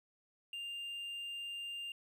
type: tone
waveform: triangle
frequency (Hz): 2798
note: F7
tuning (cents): +3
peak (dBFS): -39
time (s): 0.53-1.92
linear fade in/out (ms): 2
effects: none